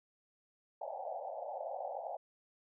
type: band-pass noise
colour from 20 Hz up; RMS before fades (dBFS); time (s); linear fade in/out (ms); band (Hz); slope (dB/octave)
white; -42; 0.81-2.17; 5; 520 to 840; 96
effects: none